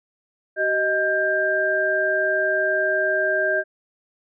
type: tone cluster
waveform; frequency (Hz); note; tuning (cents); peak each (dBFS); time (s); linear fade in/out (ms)
sine; 381.3 / 624 / 1590; G4 / D#5 / G6; -48 / +5 / +24; -27 / -22 / -21; 0.56-3.64; 50
effects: none